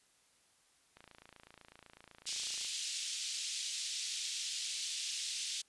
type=click train; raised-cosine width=0.3 ms; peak=-38 dBFS; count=48; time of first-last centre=0.97-2.649 s; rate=28 Hz
type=band-pass noise; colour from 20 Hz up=pink; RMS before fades=-40 dBFS; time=2.26-5.62 s; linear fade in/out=10 ms; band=3100 to 8200 Hz; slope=24 dB/octave
effects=white hiss -70 dBFS RMS until 5.68 s + resampled to 24000 Hz